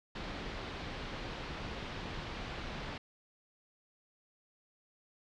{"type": "low-pass noise", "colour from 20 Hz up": "pink", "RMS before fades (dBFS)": -42, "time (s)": [0.15, 2.98], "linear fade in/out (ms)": 5, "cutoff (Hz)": 4300, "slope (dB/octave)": 24, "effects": []}